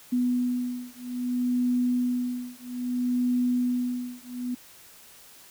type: beating tone pair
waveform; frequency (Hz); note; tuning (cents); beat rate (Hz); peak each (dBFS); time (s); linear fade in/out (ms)
sine; 246.9 / 247.51; B3 / B3; 0 / +4; 0.61; -27; 0.12-4.55; 10
effects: white hiss -51 dBFS RMS until 5.5 s